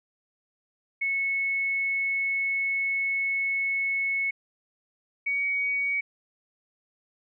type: tone pair in turn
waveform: sine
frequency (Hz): 2200 / 2249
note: C#7 / C#7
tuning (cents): -14 / +24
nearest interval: unison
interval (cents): 38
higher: second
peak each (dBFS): -24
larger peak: neither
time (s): 1.01-4.31 / 5.26-6.01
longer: first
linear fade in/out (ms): 10
effects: none